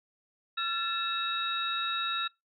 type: tone cluster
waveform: sine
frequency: 1359 / 1742 / 2639 / 3801 Hz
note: F6 / A6 / E7 / A#7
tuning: -48 / -18 / +1 / +33 cents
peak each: -32 / -40 / -39 / -33 dBFS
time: 0.57-2.28 s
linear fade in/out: 10 ms
effects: noise-tail reverb RT60 0.2 s tail -24 dB re dry